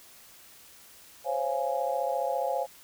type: chord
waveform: sine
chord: Db major seventh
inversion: third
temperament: just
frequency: 519.7 / 554.4 / 693 / 831.5 Hz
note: C5 / Db5 / F5 / Ab5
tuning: -12 / 0 / -14 / +2 cents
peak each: -32 dBFS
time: 1.24-2.67 s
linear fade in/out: 50 ms
effects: white hiss -53 dBFS RMS until 2.83 s